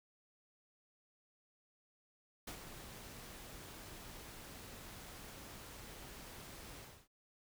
pink noise with ADSR envelope, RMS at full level -45 dBFS, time 2.47-7.08 s, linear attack 7 ms, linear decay 86 ms, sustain -7 dB, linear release 300 ms, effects none

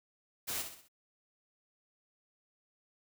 white noise with echo, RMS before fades -37 dBFS, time 0.47-0.63 s, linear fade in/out 20 ms, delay 64 ms, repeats 4, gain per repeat -7 dB, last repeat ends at 0.886 s, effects none

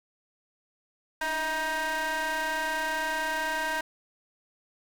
30% pulse ring-modulated tone, 311.1 Hz, D#4, in tune, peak -22 dBFS, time 1.21-3.81 s, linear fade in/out 5 ms, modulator 1260 Hz, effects none

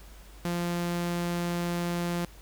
sawtooth tone, 173.4 Hz, F3, 12 cents flat, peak -24 dBFS, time 0.45-2.25 s, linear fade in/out 0 ms, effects added 50 Hz sine -48 dBFS peak until 2.41 s + pink hiss -54 dBFS RMS until 2.41 s

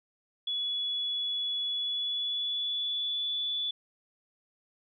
sine tone with pitch glide, 3399 to 3456 Hz, G#7 to A7, +39 to -32 cents, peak -29 dBFS, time 0.47-3.71 s, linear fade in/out 5 ms, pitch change +29 cents, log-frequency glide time 1.61-3.39 s, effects none

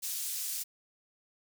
pink high-pass noise, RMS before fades -36 dBFS, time 0.02-0.64 s, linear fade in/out 20 ms, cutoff 6200 Hz, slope 12 dB/octave, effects none

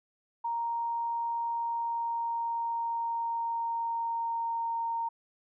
sine tone with pitch glide, 932.3 to 922.7 Hz, A#5 to A#5, 0 to -18 cents, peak -29 dBFS, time 0.44-5.09 s, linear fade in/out 10 ms, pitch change -18 cents, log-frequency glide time 1.46-4.76 s, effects none

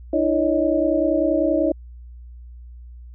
sine tone cluster, 302.5 / 332.8 / 562 / 627 Hz, D#4 / E4 / C#5 / D#5, -49 / +17 / +24 / +13 cents, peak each -22 dBFS, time 0.13-1.72 s, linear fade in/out 5 ms, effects added 60 Hz sine -37 dBFS peak until 3.14 s

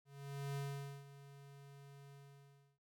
square tone with ADSR envelope, 140 Hz, C#3, 18 cents sharp, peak -40 dBFS, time 0.05-2.79 s, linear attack 510 ms, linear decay 480 ms, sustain -16 dB, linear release 660 ms, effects none

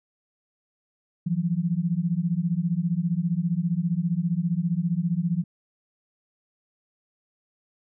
sine beating tone pair, 164.3 / 179.3 Hz, E3 / F3, -5 / +46 cents, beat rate 15 Hz, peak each -25 dBFS, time 1.26-5.44 s, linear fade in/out 10 ms, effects none

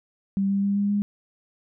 sine tone with pitch steps, 196 / 198.05 / 200.1 / 202.2 / 204.3 Hz, G3 / G3 / G3 / G#3 / G#3, 0 / +18 / +36 / -46 / -28 cents, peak -20 dBFS, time 0.37-1.02 s, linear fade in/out 0 ms, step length 130 ms, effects none

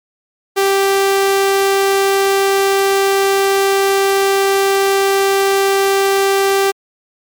sawtooth tone, 392 Hz, G4, in tune, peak -7 dBFS, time 0.56-6.72 s, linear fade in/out 20 ms, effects MP3 96 kbps

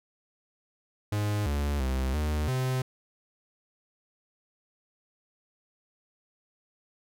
45% pulse tone with pitch steps, 104.1 / 72 / 65.3 / 75.6 / 129.2 Hz, G#2 / D2 / C2 / D#2 / C3, +5 / -34 / -3 / -49 / -21 cents, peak -26 dBFS, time 1.12-2.82 s, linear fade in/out 5 ms, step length 340 ms, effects none

